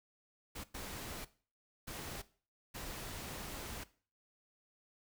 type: noise bursts at uneven times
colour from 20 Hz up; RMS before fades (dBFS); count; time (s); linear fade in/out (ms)
pink; -45; 4; 0.55-0.64 / 0.74-1.25 / 1.87-2.22 / 2.74-3.84; 10
effects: noise-tail reverb RT60 0.4 s tail -17 dB re dry